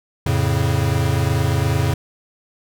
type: chord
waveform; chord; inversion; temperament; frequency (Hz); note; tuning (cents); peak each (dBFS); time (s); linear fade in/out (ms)
square; F augmented; none; equal; 87.31 / 110 / 138.59; F2 / A2 / C#3; 0 / 0 / 0; -22 / -21 / -21; 0.26-1.94; 5
effects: none